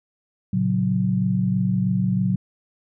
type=chord; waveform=sine; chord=F# major; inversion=first; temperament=just; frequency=115.62 / 138.75 / 185 Hz; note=A#2 / C#3 / F#3; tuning=-14 / +2 / 0 cents; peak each=-24 / -26 / -20 dBFS; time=0.53-2.36 s; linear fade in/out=5 ms; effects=none